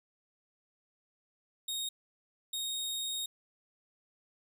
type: tone bursts at uneven times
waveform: sawtooth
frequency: 3729 Hz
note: A#7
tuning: in tune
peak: -31 dBFS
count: 2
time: 1.68-1.89 / 2.53-3.26 s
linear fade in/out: 5 ms
effects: none